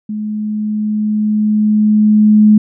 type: tone with level ramp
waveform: sine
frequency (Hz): 212.5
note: G#3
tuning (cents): +40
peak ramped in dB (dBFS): -18 to -3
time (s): 0.09-2.58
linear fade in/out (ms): 5
effects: none